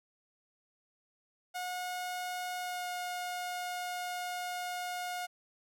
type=tone with pitch glide; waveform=sawtooth; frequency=724 to 718.2 Hz; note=F#5 to F5; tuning=-38 to +48 cents; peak=-32 dBFS; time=1.54-5.27 s; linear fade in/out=20 ms; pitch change=-14 cents; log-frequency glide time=2.58-2.87 s; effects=none